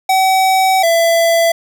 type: tone pair in turn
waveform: square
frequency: 760 / 669.1 Hz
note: F#5 / E5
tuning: +46 / +26 cents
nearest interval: major second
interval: 220 cents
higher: first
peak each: -10 dBFS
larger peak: neither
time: 0.09-0.83 / 0.83-1.52 s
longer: first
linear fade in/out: 5 ms
effects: none